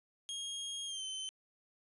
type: tone with pitch glide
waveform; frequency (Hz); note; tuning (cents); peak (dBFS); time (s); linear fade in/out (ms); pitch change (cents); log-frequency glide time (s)
sawtooth; 3257 to 3074; G#7 to G7; -34 to -35; -36; 0.29-1.29; 0; -101; 0.86-1.04
effects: resampled to 24000 Hz + 13-bit